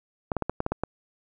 clicks, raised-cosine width 1 ms, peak -12 dBFS, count 8, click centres 0.318 / 0.367 / 0.423 / 0.496 / 0.604 / 0.664 / 0.72 / 0.836 s, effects none

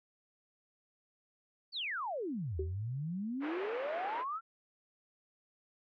sine exponential two-way sweep, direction down then up, 4733 to 74.3 to 1384 Hz, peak -35 dBFS, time 1.72-4.41 s, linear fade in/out 50 ms, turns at 2.59 s
sine tone with exponential decay, 381.6 Hz, G4, 47 cents flat, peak -31 dBFS, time 2.59-2.75 s, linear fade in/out 5 ms, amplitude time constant 33 ms
pink band-pass noise, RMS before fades -43 dBFS, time 3.4-4.25 s, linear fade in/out 50 ms, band 390 to 2400 Hz, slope 24 dB/octave
effects none

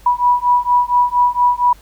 sine beating tone pair, 976 / 980.3 Hz, B5 / B5, -21 / -13 cents, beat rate 4.3 Hz, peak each -14 dBFS, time 0.06-1.73 s, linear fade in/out 5 ms, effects added 50 Hz sine -42 dBFS peak until 1.81 s + pink hiss -48 dBFS RMS until 1.81 s

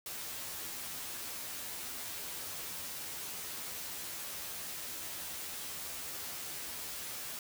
white noise with comb filter, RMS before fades -42 dBFS, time 0.06-7.39 s, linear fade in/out 2 ms, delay 12 ms, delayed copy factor +0.75, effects none

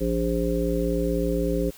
harmonic tone with a mistuned harmonic, 58.1 Hz, A#1, 5 cents flat, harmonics 1 / 3 / 5 / 7 / 9, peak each -28 / -28 / -28 / -28 / -28 dBFS, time 0-1.71 s, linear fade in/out 20 ms, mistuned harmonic 1, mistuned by -76 cents, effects white hiss -48 dBFS RMS until 1.77 s

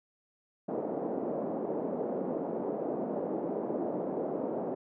white band-pass noise, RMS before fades -34 dBFS, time 0.68-4.75 s, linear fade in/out 10 ms, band 200 to 610 Hz, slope 24 dB/octave, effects none

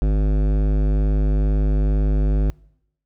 sine tone with hard clipping, 51.1 Hz, G#1, 27 cents flat, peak -17 dBFS, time 0.02-2.5 s, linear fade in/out 0 ms, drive 16 dB, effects noise-tail reverb RT60 0.8 s tail -25 dB re dry

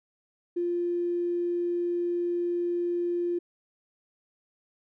triangle tone with tanh clipping, 348.5 Hz, F4, 4 cents flat, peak -25 dBFS, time 0.56-3.39 s, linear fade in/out 10 ms, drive 3 dB, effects none

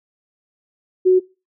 sine tone, 370 Hz, F#4, in tune, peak -9 dBFS, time 1.05-1.2 s, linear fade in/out 20 ms, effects noise-tail reverb RT60 0.3 s tail -23 dB re dry

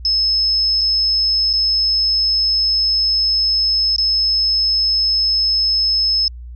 sine tone with dropouts, 5200 Hz, E8, 24 cents flat, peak -13 dBFS, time 0.05-6.28 s, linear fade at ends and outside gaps 1 ms, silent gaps 0.812-0.815 / 1.53-1.536 / 3.962-3.982 s, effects added 60 Hz sine -30 dBFS peak until 6.55 s

